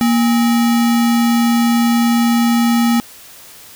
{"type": "tone with sample-and-hold", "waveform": "sine", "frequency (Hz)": 234.7, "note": "A#3", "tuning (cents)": 12, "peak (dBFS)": -10, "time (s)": [0.01, 3], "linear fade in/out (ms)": 0, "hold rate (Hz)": 1050, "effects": ["white hiss -39 dBFS RMS until 3.75 s"]}